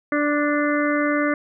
harmonic tone, 293.7 Hz, D4, in tune, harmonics 1 / 2 / 4 / 5 / 6 / 7, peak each -21 / -24 / -27 / -28 / -29 / -29 dBFS, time 0.12-1.34 s, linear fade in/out 2 ms, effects none

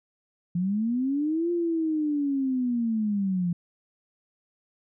sine linear two-way sweep, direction up then down, 170 to 349.2 to 170 Hz, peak -23 dBFS, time 0.55-3.53 s, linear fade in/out 5 ms, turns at 1.51 s, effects none

